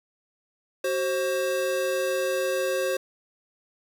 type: tone pair together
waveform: square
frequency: 376.2 / 532 Hz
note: F#4 / C5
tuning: +29 / +29 cents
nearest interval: tritone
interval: 600 cents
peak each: -30 / -26 dBFS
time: 0.84-2.97 s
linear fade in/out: 5 ms
effects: 8-bit